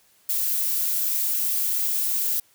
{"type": "noise", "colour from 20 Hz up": "violet", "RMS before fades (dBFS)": -24, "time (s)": [0.29, 2.4], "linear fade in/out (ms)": 5, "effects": ["white hiss -60 dBFS RMS until 2.54 s"]}